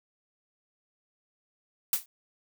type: noise with exponential decay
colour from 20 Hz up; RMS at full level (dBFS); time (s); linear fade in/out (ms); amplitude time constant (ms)
blue; -21; 1.93-2.06; 2; 27
effects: none